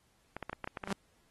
clicks, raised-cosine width 0.5 ms, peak -23 dBFS, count 10, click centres 0.366 / 0.427 / 0.496 / 0.53 / 0.643 / 0.675 / 0.772 / 0.838 / 0.875 / 0.905 s
sawtooth tone with exponential growth, 196 Hz, G3, in tune, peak -26 dBFS, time 0.81-0.93 s, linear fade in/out 5 ms, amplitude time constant 25 ms
effects pink hiss -71 dBFS RMS until 1.3 s + AAC 32 kbps

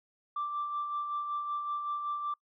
sine tone with tremolo, 1174.7 Hz, D6, in tune, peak -29 dBFS, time 0.36-2.34 s, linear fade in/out 5 ms, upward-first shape sine, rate 5.3 Hz, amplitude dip 45%, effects noise-tail reverb RT60 0.1 s tail -25 dB re dry + tanh soft clip ceiling -27 dBFS

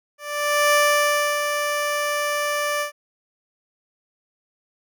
15% pulse tone with ADSR envelope, 587.3 Hz, D5, in tune, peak -8 dBFS, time 0.18-2.92 s, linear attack 550 ms, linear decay 660 ms, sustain -7 dB, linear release 110 ms, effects none

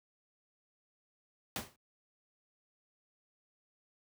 pink noise with exponential decay, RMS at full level -33 dBFS, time 1.56-1.76 s, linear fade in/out 1 ms, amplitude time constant 42 ms, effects high-pass 80 Hz 12 dB/octave

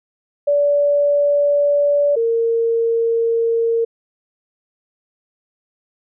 sine tone pair in turn, 577 / 459.7 Hz, D5 / A#4, -31 / -24 cents, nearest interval major third, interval 393 cents, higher first, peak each -12 / -14 dBFS, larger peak first, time 0.47-2.16 / 2.16-3.85 s, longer neither, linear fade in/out 10 ms, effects none

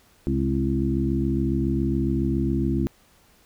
harmonic tone with a mistuned harmonic, 67.2 Hz, C2, 47 cents sharp, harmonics 1 / 2 / 3 / 4 / 5, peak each -27 / -27 / -27 / -27 / -27 dBFS, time 0.27-2.87 s, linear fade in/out 0 ms, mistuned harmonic 3, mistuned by +60 cents, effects pink hiss -58 dBFS RMS until 3.45 s

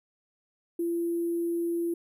sine tone with sample-and-hold, 340 Hz, F4, 46 cents flat, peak -26 dBFS, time 0.79-1.94 s, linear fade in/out 5 ms, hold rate 11025 Hz, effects none

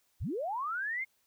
sine linear sweep, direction up, 33.2 to 2168 Hz, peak -32 dBFS, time 0.2-1.05 s, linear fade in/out 20 ms, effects white hiss -73 dBFS RMS until 1.26 s

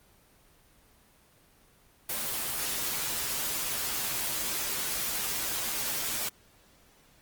white noise with comb filter, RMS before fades -32 dBFS, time 2.09-6.29 s, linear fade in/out 5 ms, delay 11 ms, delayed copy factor -0.6, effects pink hiss -61 dBFS RMS until 7.21 s + Opus 24 kbps

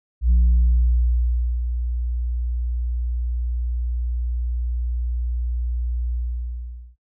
sine tone with ADSR envelope, 60 Hz, B1, 49 cents flat, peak -10 dBFS, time 0.21-6.96 s, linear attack 95 ms, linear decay 1300 ms, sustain -11 dB, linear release 820 ms, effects noise-tail reverb RT60 0.1 s tail -18 dB re dry + tanh soft clip ceiling -11 dBFS

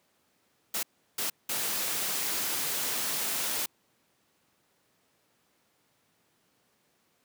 white noise bursts at uneven times, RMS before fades -31 dBFS, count 3, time 0.74-0.83 / 1.18-1.3 / 1.49-3.66 s, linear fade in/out 5 ms, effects pink hiss -70 dBFS RMS until 7.24 s + high-pass 150 Hz 12 dB/octave

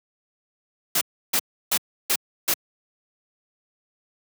white noise bursts, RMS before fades -21 dBFS, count 5, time 0.95-2.54 s, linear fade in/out 5 ms, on 62 ms, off 320 ms, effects high-pass 150 Hz 12 dB/octave

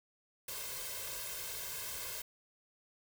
white noise with comb filter, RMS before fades -42 dBFS, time 0.48-2.22 s, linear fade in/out 5 ms, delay 1.9 ms, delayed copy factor +0.95, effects none

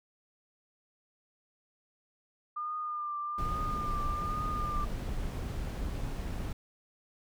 sine tone with vibrato, 1205 Hz, D6, 44 cents sharp, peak -33 dBFS, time 2.56-4.85 s, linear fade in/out 10 ms, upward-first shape triangle, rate 1.2 Hz, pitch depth 39 cents each way
brown noise, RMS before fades -35 dBFS, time 3.38-6.53 s, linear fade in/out 5 ms
effects none

